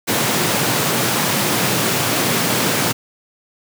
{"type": "high-pass noise", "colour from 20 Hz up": "pink", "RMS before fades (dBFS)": -18, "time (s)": [0.07, 2.93], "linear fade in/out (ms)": 20, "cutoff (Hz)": 110, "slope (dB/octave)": 48, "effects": []}